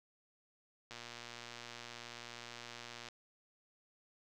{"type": "click train", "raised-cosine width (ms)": 0.2, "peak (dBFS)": -30, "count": 260, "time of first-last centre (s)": [0.91, 3.086], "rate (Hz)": 119, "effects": []}